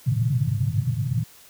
white band-pass noise, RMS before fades -23 dBFS, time 0.06-1.24 s, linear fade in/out 10 ms, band 110 to 140 Hz, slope 48 dB/octave, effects white hiss -50 dBFS RMS until 1.49 s

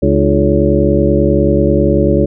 harmonic tone with a mistuned harmonic, 70.2 Hz, C#2, 22 cents sharp, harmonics 1 / 2 / 3 / 4 / 5 / 6 / 8, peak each -16 / -16 / -16 / -16 / -16 / -16 / -16 dBFS, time 0.02-2.26 s, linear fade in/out 10 ms, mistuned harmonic 4, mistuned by +130 cents, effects none

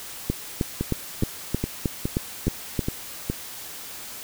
two click trains, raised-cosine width 3 ms, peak -11 / -9 dBFS, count 7 / 9, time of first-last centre 0.81-3.3 / 0.3-2.792 s, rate 2.41 / 3.21 Hz, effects white hiss -38 dBFS RMS until 4.23 s

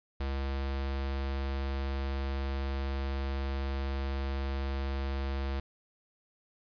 square tone with notch filter, 68 Hz, C#2, 33 cents flat, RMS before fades -33 dBFS, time 0.2-5.6 s, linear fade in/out 5 ms, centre 140 Hz, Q 0.94, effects resampled to 11025 Hz + 11-bit

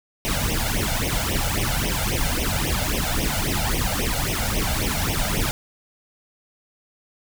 pink noise with flanger, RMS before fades -23 dBFS, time 0.25-5.51 s, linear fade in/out 0 ms, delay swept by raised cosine 0.33 to 1.43 ms, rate 3.7 Hz, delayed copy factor +0.9, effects none

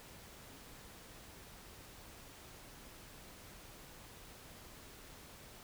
silence, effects pink hiss -55 dBFS RMS until 5.63 s

